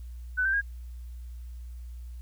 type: tone with pitch steps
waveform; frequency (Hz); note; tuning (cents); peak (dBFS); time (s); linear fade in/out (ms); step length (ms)
sine; 1500 / 1563.7 / 1630.1; F#6 / G6 / G#6; +23 / -5 / -33; -23; 0.37-0.616; 20; 82
effects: added 60 Hz sine -38 dBFS peak until 2.21 s + white hiss -65 dBFS RMS until 2.21 s